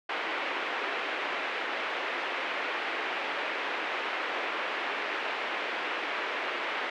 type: band-pass noise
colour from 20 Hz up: white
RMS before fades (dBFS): -33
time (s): 0.09-6.9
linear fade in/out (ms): 5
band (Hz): 330 to 2600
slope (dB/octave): 24
effects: none